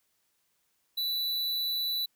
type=tone; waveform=square; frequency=3965 Hz; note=B7; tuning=6 cents sharp; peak=-29 dBFS; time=0.97-2.06 s; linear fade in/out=10 ms; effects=white hiss -74 dBFS RMS until 2.15 s